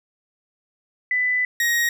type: tone pair in turn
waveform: sine / 40% pulse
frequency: 1996 / 1884 Hz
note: B6 / A#6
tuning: +18 / +18 cents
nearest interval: minor second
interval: 100 cents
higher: first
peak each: -18 / -17 dBFS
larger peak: second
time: 1.11-1.45 / 1.6-1.89 s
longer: first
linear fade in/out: 2 ms
effects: none